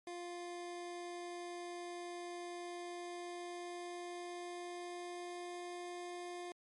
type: tone with pitch glide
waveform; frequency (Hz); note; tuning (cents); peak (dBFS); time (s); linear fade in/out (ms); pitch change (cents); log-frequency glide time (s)
25% pulse; 350 to 352.8; F4 to F4; +4 to +18; -40; 0.07-6.52; 2; +14; 2.56-5.88
effects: MP3 48 kbps